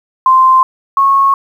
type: tone pair in turn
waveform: sine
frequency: 1043 / 1096.3 Hz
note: C6 / C#6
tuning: -6 / -20 cents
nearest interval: minor second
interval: 86 cents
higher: second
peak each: -4 / -6 dBFS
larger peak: first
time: 0.26-0.63 / 0.97-1.34 s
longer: neither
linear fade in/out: 2 ms
effects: 7-bit